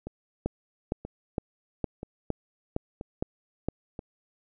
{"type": "two click trains", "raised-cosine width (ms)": 2, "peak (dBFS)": [-23, -14], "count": [5, 8], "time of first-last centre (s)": [[0.07, 3.992], [0.46, 3.686]], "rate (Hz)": [1.02, 2.17], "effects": []}